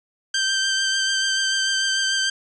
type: tone with vibrato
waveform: 15% pulse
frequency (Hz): 1565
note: G6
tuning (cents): -3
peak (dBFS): -13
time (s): 0.34-2.3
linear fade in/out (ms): 5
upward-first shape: triangle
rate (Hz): 6.8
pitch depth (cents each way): 20
effects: resampled to 22050 Hz